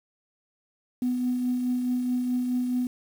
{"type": "tone with tremolo", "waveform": "sine", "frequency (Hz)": 248.8, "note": "B3", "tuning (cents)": 13, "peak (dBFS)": -21, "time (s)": [1.02, 2.87], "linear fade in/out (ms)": 2, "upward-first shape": "triangle", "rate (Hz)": 4.7, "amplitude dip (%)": 40, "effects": ["tanh soft clip ceiling -18 dBFS", "8-bit"]}